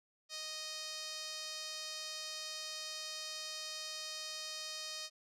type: tone with band-pass filter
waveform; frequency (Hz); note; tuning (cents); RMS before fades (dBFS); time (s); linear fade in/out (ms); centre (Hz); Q
sawtooth; 622.3; D#5; 0; -44; 0.29-5.1; 50; 5000; 2.3
effects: none